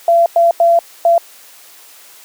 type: tone bursts at uneven times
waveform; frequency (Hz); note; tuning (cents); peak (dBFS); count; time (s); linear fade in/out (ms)
sine; 679; F5; -49; -6; 4; 0.08-0.26 / 0.36-0.51 / 0.6-0.79 / 1.05-1.18; 2
effects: white hiss -41 dBFS RMS until 2.24 s + high-pass 400 Hz 12 dB/octave